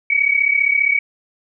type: tone pair together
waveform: sine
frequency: 2242 / 2277 Hz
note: C#7 / C#7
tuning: +19 / +46 cents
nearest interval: unison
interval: 27 cents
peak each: -16 dBFS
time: 0.1-0.99 s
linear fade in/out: 5 ms
effects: none